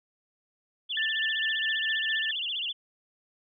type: tone with vibrato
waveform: sine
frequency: 3110 Hz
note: G7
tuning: 14 cents flat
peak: -29 dBFS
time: 0.89-2.73 s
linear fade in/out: 20 ms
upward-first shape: sine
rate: 15 Hz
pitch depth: 210 cents each way
type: tone with tremolo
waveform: sine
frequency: 1769 Hz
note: A6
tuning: 9 cents sharp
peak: -26 dBFS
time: 0.97-2.31 s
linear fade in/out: 2 ms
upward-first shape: triangle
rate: 4.5 Hz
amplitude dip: 40%
effects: none